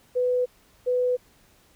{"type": "tone pair in turn", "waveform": "sine", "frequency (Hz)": [497.9, 497.9], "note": ["B4", "B4"], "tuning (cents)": [14, 14], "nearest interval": "unison", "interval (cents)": 0, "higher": "neither", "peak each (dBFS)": -20, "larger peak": "neither", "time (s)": [[0.15, 0.46], [0.86, 1.17]], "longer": "neither", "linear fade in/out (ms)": 20, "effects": ["pink hiss -59 dBFS RMS until 1.75 s"]}